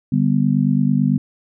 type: chord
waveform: sine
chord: G major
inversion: second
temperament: just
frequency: 147 / 196 / 245 Hz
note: D3 / G3 / B3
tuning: +2 / 0 / -14 cents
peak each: -18 dBFS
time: 0.12-1.18 s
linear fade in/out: 5 ms
effects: none